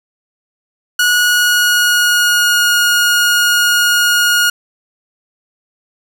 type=tone with pitch glide; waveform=sawtooth; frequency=1457 to 1434.5 Hz; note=F#6 to F6; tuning=-27 to +46 cents; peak=-6 dBFS; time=0.99-4.5 s; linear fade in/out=5 ms; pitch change=-27 cents; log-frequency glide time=1.13-2.75 s; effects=none